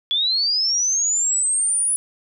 sine linear sweep, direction up, 3375 to 9960 Hz, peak -17 dBFS, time 0.11-1.96 s, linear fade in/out 0 ms, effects none

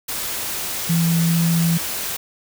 sine tone in noise, 167.2 Hz, E3, 25 cents sharp, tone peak -15 dBFS, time 0.89-1.78 s, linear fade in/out 10 ms, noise white, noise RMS -26 dBFS, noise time 0.08-2.17 s, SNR +8 dB, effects none

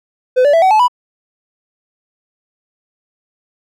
triangle tone with pitch steps, 507 / 579 / 661.3 / 755.3 / 862.6 / 985.1 Hz, B4 / D5 / E5 / F#5 / A5 / B5, +45 / -25 / +5 / +35 / -35 / -5 cents, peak -5 dBFS, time 0.36-0.882 s, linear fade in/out 20 ms, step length 87 ms, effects none

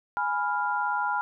sine chord, F diminished, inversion first, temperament equal, 830.6 / 987.8 / 1396.9 Hz, Ab5 / Cb6 / F6, 0 / 0 / 0 cents, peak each -29 dBFS, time 0.17-1.21 s, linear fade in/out 0 ms, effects none

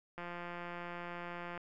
click train, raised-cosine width 0.5 ms, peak -29 dBFS, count 244, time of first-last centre 0.18-1.577 s, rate 174 Hz, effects none

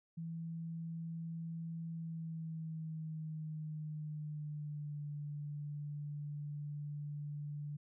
sine tone with pitch glide, 164.81 to 146.83 Hz, E3 to D3, 0 to 0 cents, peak -40 dBFS, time 0.17-7.77 s, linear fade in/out 10 ms, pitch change -200 cents, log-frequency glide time 1.9-5.02 s, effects none

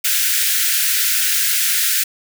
white high-pass noise, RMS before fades -17 dBFS, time 0.04-2.04 s, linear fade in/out 10 ms, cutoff 1400 Hz, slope 96 dB/octave, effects none

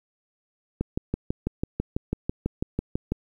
click train, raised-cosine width 3 ms, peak -12 dBFS, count 15, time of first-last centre 0.81-3.12 s, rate 6.06 Hz, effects 9-bit

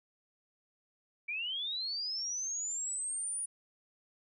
sine linear sweep, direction up, 2292 to 9710 Hz, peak -34 dBFS, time 1.28-3.46 s, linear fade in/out 10 ms, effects none

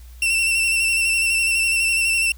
40% pulse tone with vibrato, 2695 Hz, E7, 38 cents sharp, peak -16 dBFS, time 0.22-2.32 s, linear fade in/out 2 ms, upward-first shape square, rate 12 Hz, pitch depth 25 cents each way, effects added 60 Hz sine -38 dBFS peak until 2.37 s + white hiss -53 dBFS RMS until 2.37 s

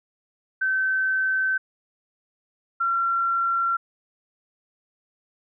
sine tone pair in turn, 1537 / 1365.9 Hz, G6 / F6, -35 / -39 cents, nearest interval major second, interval 204 cents, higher first, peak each -20 dBFS, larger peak neither, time 0.61-1.58 / 2.8-3.77 s, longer neither, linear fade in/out 10 ms, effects none

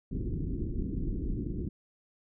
pink low-pass noise, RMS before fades -33 dBFS, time 0.11-1.69 s, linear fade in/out 5 ms, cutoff 370 Hz, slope 48 dB/octave, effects none

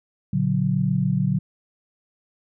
sine chord, Bb augmented, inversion none, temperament equal with one note detuned, 116.54 / 143.81 / 185 Hz, Bb2 / D3 / F#3, 0 / -36 / 0 cents, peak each -26 / -22 / -22 dBFS, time 0.33-1.39 s, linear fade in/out 5 ms, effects none

